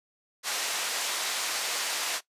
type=band-pass noise; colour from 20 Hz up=white; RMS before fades=-31 dBFS; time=0.43-2.21 s; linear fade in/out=50 ms; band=530 to 6900 Hz; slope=12 dB/octave; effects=noise-tail reverb RT60 0.1 s tail -18 dB re dry + resampled to 32000 Hz